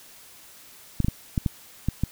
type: clicks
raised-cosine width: 5 ms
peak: -10 dBFS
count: 7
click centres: 1.003 / 1.046 / 1.084 / 1.378 / 1.462 / 1.886 / 2.036 s
effects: white hiss -49 dBFS RMS until 2.11 s